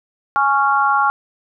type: harmonic tone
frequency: 277.2 Hz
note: C#4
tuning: in tune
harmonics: 3 / 4 / 5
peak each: -17 / -17 / -17 dBFS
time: 0.36-1.1 s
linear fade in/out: 0 ms
effects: none